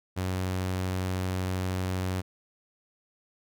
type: tone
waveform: sawtooth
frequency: 92.7 Hz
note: F#2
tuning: 4 cents sharp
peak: -24 dBFS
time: 0.16-2.22 s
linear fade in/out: 20 ms
effects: none